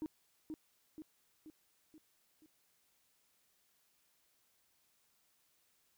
sine tone with echo, 311.1 Hz, D#4, in tune, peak -35 dBFS, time 0.02-0.06 s, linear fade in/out 0 ms, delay 480 ms, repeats 5, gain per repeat -5 dB, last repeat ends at 2.46 s, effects tanh soft clip ceiling -36 dBFS + white hiss -75 dBFS RMS until 5.97 s

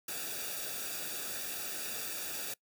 white noise with comb filter, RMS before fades -39 dBFS, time 0.08-2.54 s, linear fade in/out 5 ms, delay 0.96 ms, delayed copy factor -0.7, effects noise-tail reverb RT60 0.1 s tail -23 dB re dry

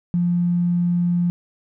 triangle tone with tanh clipping, 174.7 Hz, F3, 1 cent sharp, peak -16 dBFS, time 0.14-1.3 s, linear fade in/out 0 ms, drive 3 dB, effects none

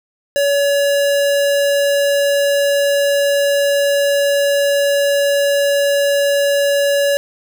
square tone, 566 Hz, C#5, 36 cents sharp, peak -13 dBFS, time 0.36-7.17 s, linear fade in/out 0 ms, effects none

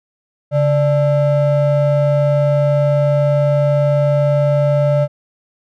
triangle ring-modulated tone, 366 Hz, F#4, 19 cents flat, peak -6 dBFS, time 0.51-5.08 s, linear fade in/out 50 ms, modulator 225 Hz, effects none

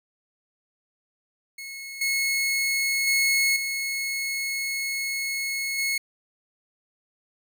sawtooth tone with level steps, 2181 Hz, C#7, 29 cents flat, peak -32 / -19 / -16 / -23 / -20 dBFS, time 1.58-5.98 s, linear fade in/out 5 ms, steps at 2.01 / 3.07 / 3.56 / 5.78 s, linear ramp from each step 5 ms, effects none

